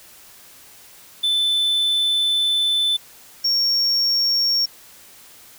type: tone pair in turn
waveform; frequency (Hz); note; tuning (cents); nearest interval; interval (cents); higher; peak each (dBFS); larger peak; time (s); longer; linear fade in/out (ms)
triangle; 3520 / 5520; A7 / F8; 0 / -21; minor sixth; 779; second; -15; neither; 1.23-2.97 / 3.44-4.66; first; 10
effects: white hiss -46 dBFS RMS until 5.58 s